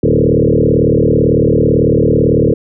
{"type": "tone with frequency modulation", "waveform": "sine", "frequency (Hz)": 293.7, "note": "D4", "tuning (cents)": 0, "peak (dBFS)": -7, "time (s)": [0.03, 2.54], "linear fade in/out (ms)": 5, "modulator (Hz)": 38, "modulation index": 5.4, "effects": []}